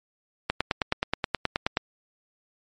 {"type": "click train", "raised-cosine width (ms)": 0.3, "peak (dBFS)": -7, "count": 13, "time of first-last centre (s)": [0.5, 1.771], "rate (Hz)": 9.44, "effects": ["MP3 48 kbps"]}